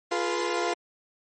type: tone cluster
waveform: 30% pulse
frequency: 348.9 / 422.8 / 487.6 / 699 / 1037 Hz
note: F4 / G#4 / B4 / F5 / C6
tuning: -2 / +31 / -22 / +1 / -16 cents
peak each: -27 / -30 / -29 / -31 / -31 dBFS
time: 0.11-0.74 s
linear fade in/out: 10 ms
effects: MP3 32 kbps